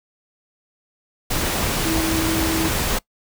sine tone in noise, 323.5 Hz, E4, 32 cents flat, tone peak -21 dBFS, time 1.85-2.69 s, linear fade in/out 10 ms, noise pink, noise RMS -22 dBFS, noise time 1.3-2.99 s, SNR -2 dB, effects noise-tail reverb RT60 0.1 s tail -22 dB re dry

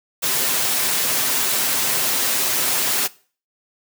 white noise with comb filter, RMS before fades -20 dBFS, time 0.22-3.08 s, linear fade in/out 20 ms, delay 7.8 ms, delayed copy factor +0.5, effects noise-tail reverb RT60 0.4 s tail -20 dB re dry + high-pass 150 Hz 12 dB/octave

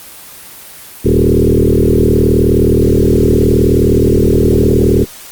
sine tone with frequency modulation, 240.1 Hz, B3, 49 cents flat, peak -6 dBFS, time 1.04-5.05 s, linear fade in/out 20 ms, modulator 39.2 Hz, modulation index 5.1, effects white hiss -33 dBFS RMS until 5.31 s + Opus 24 kbps

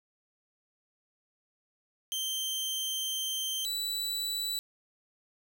sawtooth tone pair in turn, 3136 / 3951 Hz, G7 / B7, 0 / 0 cents, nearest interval major third, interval 400 cents, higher second, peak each -28 dBFS, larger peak neither, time 2.12-3.65 / 3.65-4.59 s, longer first, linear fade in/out 0 ms, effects none

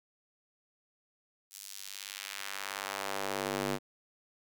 square tone with high-pass filter sweep, 49.27 Hz, G1, 10 cents sharp, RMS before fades -38 dBFS, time 1.5-3.79 s, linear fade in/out 50 ms, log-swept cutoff 7000 to 240 Hz, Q 0.87, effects none

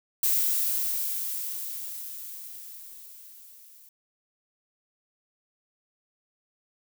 violet noise with level ramp, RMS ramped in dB -23 to -53 dBFS, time 0.23-3.89 s, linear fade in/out 2 ms, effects none

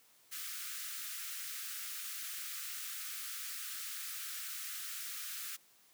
white high-pass noise, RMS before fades -43 dBFS, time 0.31-5.57 s, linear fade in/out 20 ms, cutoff 1200 Hz, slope 96 dB/octave, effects white hiss -66 dBFS RMS until 5.93 s + high-pass 100 Hz 12 dB/octave

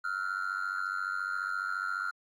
triangle tone with amplitude modulation, 1396.9 Hz, F6, in tune, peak -24 dBFS, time 0.04-2.11 s, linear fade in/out 10 ms, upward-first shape sine, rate 94.5 Hz, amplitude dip 100%, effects tanh soft clip ceiling -23 dBFS + AAC 64 kbps

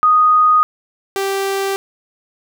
sine / sawtooth tone pair in turn, 1242 / 391.2 Hz, D#6 / G4, -3 / -4 cents, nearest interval octave + minor sixth, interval 2001 cents, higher first, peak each -8 / -13 dBFS, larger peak first, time 0.03-0.63 / 1.16-1.76 s, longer neither, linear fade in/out 0 ms, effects none

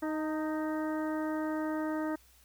harmonic tone with a mistuned harmonic, 311.1 Hz, D#4, in tune, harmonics 1 / 2 / 3 / 4 / 5 / 6, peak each -32 / -38 / -42 / -44 / -46 / -48 dBFS, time 0.02-2.16 s, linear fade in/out 10 ms, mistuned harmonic 3, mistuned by -25 cents, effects added 60 Hz sine -63 dBFS peak until 2.44 s + white hiss -63 dBFS RMS until 2.44 s

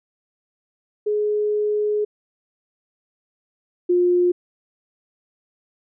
sine tone pair in turn, 420 / 355.2 Hz, G#4 / F4, +19 / +29 cents, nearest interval minor third, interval 290 cents, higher first, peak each -18 / -14 dBFS, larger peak second, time 1.06-2.05 / 3.89-4.32 s, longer first, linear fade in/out 10 ms, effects none

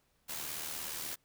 white noise with amplitude modulation, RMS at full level -38 dBFS, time 0.28-1.16 s, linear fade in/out 20 ms, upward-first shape sine, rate 76.9 Hz, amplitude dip 50%, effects pink hiss -74 dBFS RMS until 1.24 s

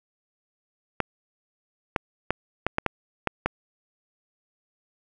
clicks, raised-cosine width 0.5 ms, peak -7 dBFS, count 8, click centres 1.003 / 1.962 / 2.306 / 2.666 / 2.784 / 2.863 / 3.273 / 3.46 s, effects none

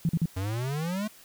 sine tone bursts, 165.3 Hz, E3, 5 cents sharp, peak -21 dBFS, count 3, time 0.05-0.257 s, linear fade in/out 2 ms, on 41 ms, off 42 ms
square exponential sweep, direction up, 90.7 to 220 Hz, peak -29 dBFS, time 0.36-1.08 s, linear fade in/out 10 ms
effects white hiss -53 dBFS RMS until 1.24 s

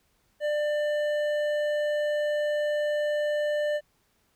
sine tone with hard clipping, 595 Hz, D5, 22 cents sharp, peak -26 dBFS, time 0.4-3.81 s, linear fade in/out 50 ms, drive 9 dB, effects pink hiss -69 dBFS RMS until 4.35 s

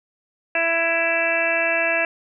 harmonic tone, 332.4 Hz, E4, 15 cents sharp, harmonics 1 / 2 / 3 / 4 / 5 / 6 / 7 / 8, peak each -34 / -23 / -34 / -34 / -24 / -30 / -26 / -23 dBFS, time 0.55-2.05 s, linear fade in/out 2 ms, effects none

